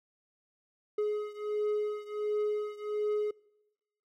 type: beating tone pair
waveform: triangle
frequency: 420 / 421.4 Hz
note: G#4 / G#4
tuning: +19 / +25 cents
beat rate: 1.4 Hz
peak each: -30 / -32 dBFS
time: 0.98-3.31 s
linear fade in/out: 5 ms
effects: noise-tail reverb RT60 0.9 s tail -23 dB re dry